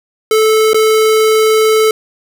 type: tone with dropouts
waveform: square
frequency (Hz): 436.6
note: A4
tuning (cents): -13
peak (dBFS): -8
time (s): 0.31-1.91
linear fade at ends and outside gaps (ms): 2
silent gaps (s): 0.733-0.744
effects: none